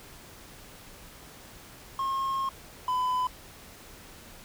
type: tone pair in turn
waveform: triangle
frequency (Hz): 1076 / 1005.2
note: C6 / B5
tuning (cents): +48 / +30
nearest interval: minor second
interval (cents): 118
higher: first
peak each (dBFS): -25 / -23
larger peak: second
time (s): 1.99-2.49 / 2.88-3.27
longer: first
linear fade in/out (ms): 2
effects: pink hiss -49 dBFS RMS until 4.44 s